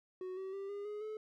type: tone with pitch steps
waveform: triangle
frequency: 370 / 381.5 / 393.4 / 405.6 / 418.2 / 431.2 Hz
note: F#4 / G4 / G4 / G#4 / G#4 / A4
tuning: 0 / -47 / +6 / -41 / +12 / -35 cents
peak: -38 dBFS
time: 0.21-1.17 s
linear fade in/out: 2 ms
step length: 160 ms
effects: none